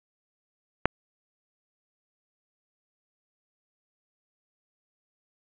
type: click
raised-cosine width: 0.5 ms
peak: -4 dBFS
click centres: 0.856 s
effects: resampled to 8000 Hz + 7-bit